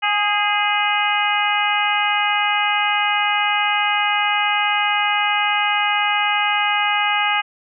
harmonic tone with a mistuned harmonic, 415.3 Hz, G#4, in tune, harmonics 2 / 3 / 4 / 5 / 6 / 7, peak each -21 / -23 / -25 / -23 / -24 / -24 dBFS, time 0.02-7.42 s, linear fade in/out 20 ms, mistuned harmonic 4, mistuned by -38 cents, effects none

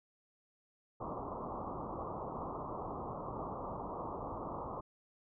white low-pass noise, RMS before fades -42 dBFS, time 1-4.81 s, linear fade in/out 10 ms, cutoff 1200 Hz, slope 96 dB/octave, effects none

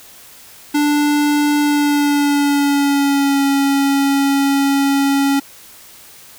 square tone with pitch glide, 293.7 to 277.5 Hz, D4 to C#4, 0 to +2 cents, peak -13 dBFS, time 0.74-5.4 s, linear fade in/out 10 ms, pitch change -98 cents, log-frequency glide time 1.59-3.44 s, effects white hiss -41 dBFS RMS until 6.38 s

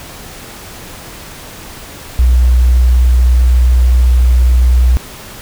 sine tone, 61.74 Hz, B1, in tune, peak -5 dBFS, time 2.19-4.97 s, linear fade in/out 0 ms, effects pink hiss -31 dBFS RMS until 5.41 s

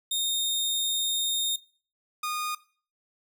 sawtooth tone pair in turn, 3679 / 1227.7 Hz, A#7 / D#6, -24 / -24 cents, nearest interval octave + perfect fifth, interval 1900 cents, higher first, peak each -23 / -25 dBFS, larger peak first, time 0.11-1.56 / 2.23-2.55 s, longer first, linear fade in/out 5 ms, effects noise-tail reverb RT60 0.4 s tail -18 dB re dry

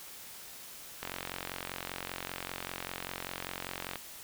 click train, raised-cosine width 0.3 ms, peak -20 dBFS, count 133, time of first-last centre 1.03-3.957 s, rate 45.1 Hz, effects white hiss -48 dBFS RMS until 4.23 s

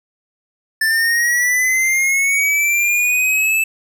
square linear sweep, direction up, 1760 to 2637 Hz, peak -14 dBFS, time 0.81-3.64 s, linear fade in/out 5 ms, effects none

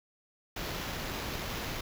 pink noise with sample-and-hold, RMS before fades -37 dBFS, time 0.56-1.81 s, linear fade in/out 5 ms, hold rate 8820 Hz, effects none

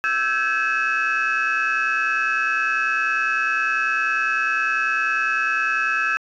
sine tone cluster, 1319 / 1558 / 1688 / 2590 Hz, E6 / G6 / G#6 / E7, +1 / -11 / +28 / -31 cents, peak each -23 dBFS, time 0.04-6.17 s, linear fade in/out 0 ms, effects tanh soft clip ceiling -13 dBFS

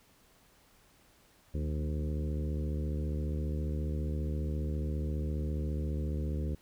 harmonic tone with a mistuned harmonic, 74.7 Hz, D2, 30 cents sharp, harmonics 1 / 2 / 3 / 4 / 5 / 6 / 7, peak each -32 / -38 / -42 / -44 / -46 / -48 / -49 dBFS, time 1.54-6.55 s, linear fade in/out 5 ms, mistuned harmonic 2, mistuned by +57 cents, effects pink hiss -64 dBFS RMS until 6.61 s

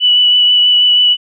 sine tone with vibrato, 2960 Hz, F#7, in tune, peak -6 dBFS, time 0-1.17 s, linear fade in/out 50 ms, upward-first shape triangle, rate 6.2 Hz, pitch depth 16 cents each way, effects none

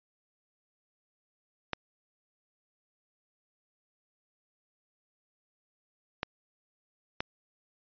clicks, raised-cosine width 0.3 ms, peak -14 dBFS, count 3, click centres 1.733 / 6.231 / 7.205 s, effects resampled to 11025 Hz

